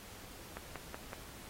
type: click train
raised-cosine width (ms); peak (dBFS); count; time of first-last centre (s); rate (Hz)
0.5; -27; 4; 0.57-1.132; 5.34
effects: pink hiss -52 dBFS RMS until 1.49 s + AAC 48 kbps